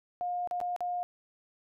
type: tone with dropouts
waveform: sine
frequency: 712 Hz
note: F5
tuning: 33 cents sharp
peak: -30 dBFS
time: 0.21-1.03 s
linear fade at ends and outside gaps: 0 ms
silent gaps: 0.474-0.511 / 0.603-0.613 / 0.763-0.806 s
effects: none